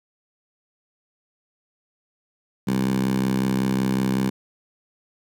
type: tone with high-pass filter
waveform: 10% pulse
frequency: 65.41 Hz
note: C2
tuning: in tune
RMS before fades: -22 dBFS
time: 2.67-4.3 s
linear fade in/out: 10 ms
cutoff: 170 Hz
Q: 3.8
effects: none